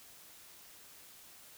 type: silence
effects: white hiss -56 dBFS RMS until 1.57 s